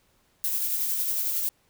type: noise with tremolo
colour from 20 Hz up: violet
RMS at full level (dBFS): -26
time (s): 0.44-1.49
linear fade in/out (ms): 0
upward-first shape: sine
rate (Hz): 11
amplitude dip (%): 30
effects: pink hiss -66 dBFS RMS until 1.69 s